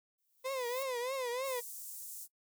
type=noise with exponential growth; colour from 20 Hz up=violet; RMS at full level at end=-43 dBFS; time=0.18-0.83 s; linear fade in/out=5 ms; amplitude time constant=140 ms
type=tone with vibrato; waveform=35% pulse; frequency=508 Hz; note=B4; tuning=49 cents sharp; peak=-33 dBFS; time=0.44-1.61 s; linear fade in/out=20 ms; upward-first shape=triangle; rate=3.2 Hz; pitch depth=140 cents each way
type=high-pass noise; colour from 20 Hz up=pink; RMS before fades=-46 dBFS; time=1.43-2.28 s; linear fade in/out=50 ms; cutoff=7400 Hz; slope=24 dB/octave
effects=noise-tail reverb RT60 0.1 s tail -21 dB re dry